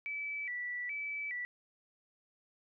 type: tone with vibrato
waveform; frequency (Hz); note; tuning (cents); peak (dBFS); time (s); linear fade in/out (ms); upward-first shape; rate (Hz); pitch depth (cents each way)
sine; 2125; C7; +26; -36; 0.06-1.45; 0; square; 1.2; 140
effects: none